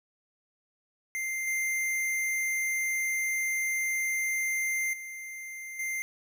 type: tone with level steps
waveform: square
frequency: 2093 Hz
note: C7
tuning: in tune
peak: -31 / -28 / -39 / -31 dBFS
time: 1.15-6.02 s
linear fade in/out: 0 ms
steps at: 1.47 / 4.93 / 5.79 s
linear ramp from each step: 5 ms
effects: none